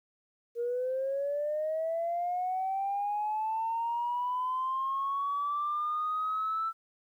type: linear sweep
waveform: sine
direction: up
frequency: 466.9 to 1332 Hz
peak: -28 dBFS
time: 0.55-6.73 s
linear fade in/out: 50 ms
effects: tanh soft clip ceiling -24 dBFS + 11-bit